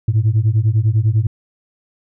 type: beating tone pair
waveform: sine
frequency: 104.4 / 114.4 Hz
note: G#2 / A#2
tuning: +10 / -32 cents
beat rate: 10 Hz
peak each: -13 dBFS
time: 0.08-1.27 s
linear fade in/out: 5 ms
effects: tanh soft clip ceiling -8 dBFS